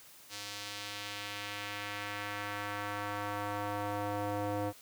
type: tone with band-pass filter sweep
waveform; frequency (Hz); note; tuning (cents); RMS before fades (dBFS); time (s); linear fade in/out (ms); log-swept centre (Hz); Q
square; 102.6; G#2; -21; -38; 0.29-4.73; 50; 5000 to 570; 1.1
effects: white hiss -56 dBFS RMS until 4.81 s + high-pass 60 Hz 12 dB/octave